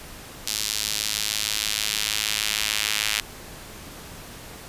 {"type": "tone with high-pass filter sweep", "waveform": "sawtooth", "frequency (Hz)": 106.5, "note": "G#2", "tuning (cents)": 44, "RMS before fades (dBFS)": -26, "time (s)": [0.47, 3.2], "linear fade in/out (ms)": 0, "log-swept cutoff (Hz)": [4400, 2600], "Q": 1.2, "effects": ["pink hiss -41 dBFS RMS until 4.68 s", "resampled to 32000 Hz"]}